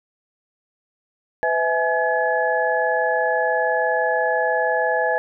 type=tone cluster; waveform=sine; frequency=504 / 650 / 841 / 1700 Hz; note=B4 / E5 / G#5 / G#6; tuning=+35 / -24 / +22 / +40 cents; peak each=-23 dBFS; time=1.43-5.18 s; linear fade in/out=0 ms; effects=none